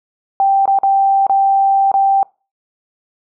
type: tone with dropouts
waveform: sine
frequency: 784 Hz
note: G5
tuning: in tune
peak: -9 dBFS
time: 0.4-2.23 s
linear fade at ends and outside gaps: 1 ms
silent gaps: 0.656-0.677 / 0.788-0.833 / 1.267-1.296 / 1.916-1.94 s
effects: noise-tail reverb RT60 0.3 s tail -24 dB re dry